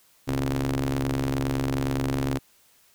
sawtooth ring-modulated tone, 69.7 Hz, C#2, 10 cents sharp, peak -17 dBFS, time 0.27-2.39 s, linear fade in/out 20 ms, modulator 198 Hz, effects white hiss -60 dBFS RMS until 2.94 s

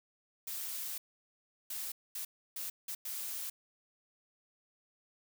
blue noise bursts at uneven times, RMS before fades -40 dBFS, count 6, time 0.47-0.98 / 1.7-1.92 / 2.15-2.25 / 2.56-2.7 / 2.88-2.95 / 3.05-3.5 s, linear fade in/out 5 ms, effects none

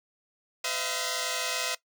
5% pulse tone cluster, 507 / 634 / 685 Hz, B4 / D#5 / F5, +45 / +32 / -34 cents, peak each -22 dBFS, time 0.64-1.75 s, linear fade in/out 5 ms, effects noise-tail reverb RT60 0.1 s tail -18 dB re dry

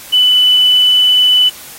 sine tone with quantisation, 2993 Hz, F#7, 19 cents sharp, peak -6 dBFS, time 0.12-1.5 s, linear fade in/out 20 ms, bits 5, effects white hiss -33 dBFS RMS until 1.78 s + AAC 48 kbps

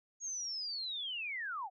sine linear sweep, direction down, 6645 to 701 Hz, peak -37 dBFS, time 0.2-1.7 s, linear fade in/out 50 ms, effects none

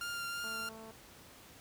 sawtooth tone with vibrato, 1396.9 Hz, F6, in tune, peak -34 dBFS, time 0.01-0.69 s, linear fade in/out 2 ms, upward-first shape triangle, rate 3 Hz, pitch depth 13 cents each way
click train, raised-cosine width 1 ms, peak -39 dBFS, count 105, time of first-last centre 0.44-0.908 s, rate 222 Hz
effects pink hiss -56 dBFS RMS until 1.6 s + high-pass 60 Hz 12 dB/octave

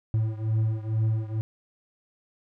triangle beating tone pair, 109.3 / 111.5 Hz, A2 / A2, -11 / +23 cents, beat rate 2.2 Hz, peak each -23 / -26 dBFS, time 0.14-1.41 s, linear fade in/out 0 ms, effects none

